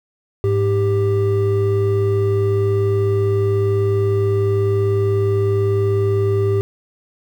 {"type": "tone pair together", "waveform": "triangle", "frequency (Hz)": [104.4, 394.2], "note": ["G#2", "G4"], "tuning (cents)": [10, 10], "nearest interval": "octave + major seventh", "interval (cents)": 2300, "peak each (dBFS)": -15, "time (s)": [0.44, 6.61], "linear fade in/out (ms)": 0, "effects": ["8-bit"]}